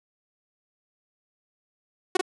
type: tone with echo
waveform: sawtooth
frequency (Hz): 370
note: F#4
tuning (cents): 0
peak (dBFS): -14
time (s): 2.15-2.17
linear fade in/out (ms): 5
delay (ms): 42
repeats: 1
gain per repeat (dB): -4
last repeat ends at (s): 2.212
effects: resampled to 24000 Hz + 8-bit